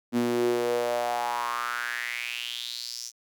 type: tone with high-pass filter sweep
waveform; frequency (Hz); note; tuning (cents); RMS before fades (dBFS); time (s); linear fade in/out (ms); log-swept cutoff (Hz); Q
sawtooth; 120; B2; -49; -29; 0.12-3.12; 50; 250 to 6000; 5.4
effects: none